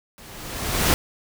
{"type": "noise with level ramp", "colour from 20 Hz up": "pink", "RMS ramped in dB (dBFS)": [-45, -17], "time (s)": [0.18, 0.94], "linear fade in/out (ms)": 0, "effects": []}